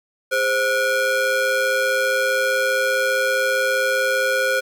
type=ring-modulated tone; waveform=square; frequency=466.2 Hz; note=A#4; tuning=in tune; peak=-15 dBFS; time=0.31-4.61 s; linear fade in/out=20 ms; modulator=990 Hz; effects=9-bit